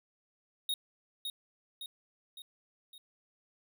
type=tone with echo; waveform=square; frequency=3745 Hz; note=A#7; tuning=7 cents sharp; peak=-31 dBFS; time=0.69-0.74 s; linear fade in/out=2 ms; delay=560 ms; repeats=4; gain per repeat=-5 dB; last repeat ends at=2.98 s; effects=none